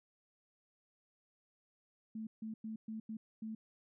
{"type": "tone bursts at uneven times", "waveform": "sine", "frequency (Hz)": 220, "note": "A3", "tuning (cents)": 0, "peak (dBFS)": -40, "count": 6, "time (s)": [[2.15, 2.27], [2.42, 2.54], [2.64, 2.76], [2.88, 3], [3.09, 3.17], [3.42, 3.55]], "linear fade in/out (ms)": 5, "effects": []}